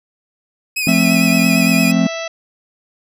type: tone with vibrato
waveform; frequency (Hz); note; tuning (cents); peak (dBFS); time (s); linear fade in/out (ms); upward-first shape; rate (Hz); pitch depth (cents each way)
sawtooth; 2500; D#7; +8; -14; 0.76-1.92; 10; sine; 8.8; 49
type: chord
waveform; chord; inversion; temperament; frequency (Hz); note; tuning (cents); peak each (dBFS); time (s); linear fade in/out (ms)
triangle; F major; none; just; 174.61 / 218.3 / 261.9; F3 / A3 / C4; 0 / -13 / +2; -14; 0.87-2.07; 2
type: harmonic tone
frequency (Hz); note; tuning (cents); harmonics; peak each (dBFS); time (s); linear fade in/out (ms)
659.3; E5; 0; 1 / 2 / 3 / 4 / 5 / 6 / 7 / 8 / 9; -24 / -32 / -31 / -30 / -34 / -37 / -39 / -40 / -35; 0.88-2.28; 5
effects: none